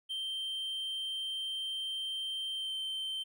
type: tone with pitch glide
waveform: triangle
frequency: 3136 to 3113 Hz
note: G7 to G7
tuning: 0 to -13 cents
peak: -33 dBFS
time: 0.09-3.24 s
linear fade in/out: 20 ms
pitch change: -13 cents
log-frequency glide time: 2.55-2.73 s
effects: none